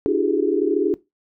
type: tone cluster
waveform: sine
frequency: 293.1 / 334.1 / 369.6 / 402 / 423.1 Hz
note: D4 / E4 / F#4 / G4 / G#4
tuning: -3 / +23 / -2 / +44 / +32 cents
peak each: -23 dBFS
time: 0.06-0.94 s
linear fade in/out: 0 ms
effects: noise-tail reverb RT60 0.2 s tail -19 dB re dry